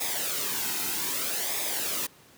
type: noise with flanger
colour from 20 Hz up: white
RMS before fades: -30 dBFS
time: 0-2.07 s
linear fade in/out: 10 ms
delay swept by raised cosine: 0.68 to 1.78 ms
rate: 0.63 Hz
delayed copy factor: -0.6
effects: pink hiss -55 dBFS RMS until 2.37 s + high-pass 100 Hz 12 dB/octave